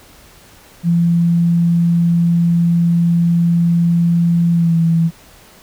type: tone with pitch glide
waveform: sine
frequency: 170.2 to 165.45 Hz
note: F3 to E3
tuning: -44 to +7 cents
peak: -10 dBFS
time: 0.83-5.11 s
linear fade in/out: 50 ms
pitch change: -49 cents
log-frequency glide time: 4.53-4.77 s
effects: pink hiss -44 dBFS RMS until 5.62 s